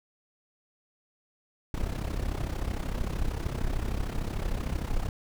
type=noise with amplitude modulation; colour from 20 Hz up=brown; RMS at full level=-27 dBFS; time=1.74-5.09 s; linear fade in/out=2 ms; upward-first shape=sine; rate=33.2 Hz; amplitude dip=75%; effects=none